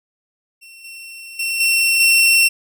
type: tone with level steps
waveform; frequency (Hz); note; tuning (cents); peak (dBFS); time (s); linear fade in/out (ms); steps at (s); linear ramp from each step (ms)
sawtooth; 2713; E7; +49; -36 / -30 / -16 / -10 / -7; 0.61-2.49; 20; 0.84 / 1.39 / 1.6 / 2; 5
effects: none